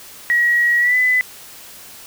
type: tone with pitch glide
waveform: sine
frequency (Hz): 1909 to 2004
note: A#6 to B6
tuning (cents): +41 to +25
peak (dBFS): -12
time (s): 0.3-1.21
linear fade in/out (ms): 0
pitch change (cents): +84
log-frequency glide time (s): 0.79-0.96
effects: white hiss -39 dBFS RMS until 2.06 s